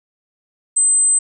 sine tone, 8150 Hz, C9, 47 cents flat, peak -11 dBFS, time 0.76-1.19 s, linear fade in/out 10 ms, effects none

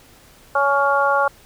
harmonic tone, 280 Hz, C#4, 18 cents sharp, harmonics 2 / 3 / 4 / 5, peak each -20 / -20 / -20 / -20 dBFS, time 0.55-1.28 s, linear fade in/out 5 ms, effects pink hiss -49 dBFS RMS until 1.45 s

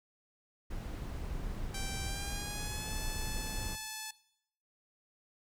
brown noise, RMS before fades -39 dBFS, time 0.7-3.76 s, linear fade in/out 10 ms
5% pulse tone with pitch glide, 782 to 867.7 Hz, G5 to A5, -4 to -24 cents, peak -28 dBFS, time 1.74-4.11 s, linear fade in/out 5 ms, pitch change +180 cents, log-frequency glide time 2.04-2.92 s
effects noise-tail reverb RT60 0.7 s tail -18 dB re dry

